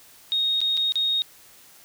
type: tone with dropouts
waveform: sine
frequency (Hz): 3729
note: A#7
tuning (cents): 0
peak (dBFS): -20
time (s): 0.32-1.22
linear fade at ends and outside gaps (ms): 0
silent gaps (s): 0.605-0.615 / 0.769-0.774 / 0.921-0.956
effects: white hiss -51 dBFS RMS until 1.84 s